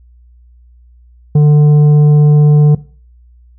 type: tone with tanh clipping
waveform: sine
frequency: 148.7 Hz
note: D3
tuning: 22 cents sharp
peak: -5 dBFS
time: 1.35-2.75 s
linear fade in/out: 5 ms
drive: 7 dB
effects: noise-tail reverb RT60 0.4 s tail -18 dB re dry + added 60 Hz sine -40 dBFS peak until 3.58 s